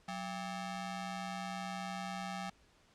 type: ring-modulated tone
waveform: sawtooth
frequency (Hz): 490.2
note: B4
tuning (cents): -13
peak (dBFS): -32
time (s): 0.08-2.5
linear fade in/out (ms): 5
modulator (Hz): 305
effects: pink hiss -67 dBFS RMS until 2.94 s + low-pass 7000 Hz 12 dB/octave